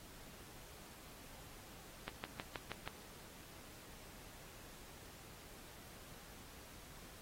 click train, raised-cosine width 0.3 ms, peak -25 dBFS, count 6, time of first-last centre 2.08-2.876 s, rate 6.28 Hz, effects pink hiss -57 dBFS RMS until 7.21 s + AAC 48 kbps

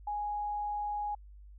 sine tone, 830 Hz, G#5, 1 cent flat, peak -32 dBFS, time 0.07-1.15 s, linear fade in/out 5 ms, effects added 50 Hz sine -49 dBFS peak until 1.58 s

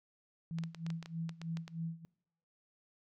sine tone with tremolo, 164.81 Hz, E3, in tune, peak -35 dBFS, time 0.51-2.05 s, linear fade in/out 0 ms, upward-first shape sine, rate 3.2 Hz, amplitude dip 90%
clicks, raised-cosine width 0.2 ms, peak -29 dBFS, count 11, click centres 0.586 / 0.637 / 0.747 / 0.865 / 0.903 / 1.027 / 1.059 / 1.293 / 1.416 / 1.571 / 1.679 s
effects noise-tail reverb RT60 0.7 s tail -23 dB re dry

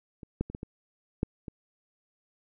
clicks, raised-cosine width 3 ms, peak -30 / -15 / -27 / -23 / -24 / -13 / -25 dBFS, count 7, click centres 0.232 / 0.41 / 0.5 / 0.549 / 0.631 / 1.231 / 1.482 s, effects none

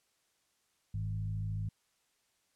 sine tone with frequency modulation, 103.83 Hz, G#2, in tune, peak -33 dBFS, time 0.94-1.69 s, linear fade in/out 5 ms, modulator 53.7 Hz, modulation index 0.78, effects white hiss -75 dBFS RMS until 2.55 s + low-pass 10000 Hz 12 dB/octave

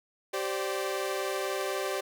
sawtooth chord, G suspended fourth, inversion none, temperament equal with one note detuned, 387.5 / 523.3 / 587.3 Hz, G4 / C5 / D5, -20 / 0 / 0 cents, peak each -29 / -32 / -31 dBFS, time 0.33-2.01 s, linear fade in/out 10 ms, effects none

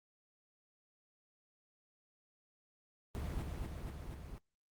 brown noise with echo, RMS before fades -40 dBFS, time 3.15-3.42 s, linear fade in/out 0 ms, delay 240 ms, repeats 4, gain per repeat -2 dB, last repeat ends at 4.38 s, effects noise-tail reverb RT60 0.1 s tail -21 dB re dry + Opus 24 kbps

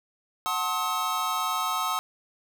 square chord, F# diminished seventh, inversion none, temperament just, 740 / 888 / 1065.6 / 1278.7 Hz, F#5 / A5 / C6 / Eb6, 0 / +16 / +31 / +47 cents, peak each -35 / -35 / -32 / -29 dBFS, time 0.46-1.99 s, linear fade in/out 0 ms, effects none

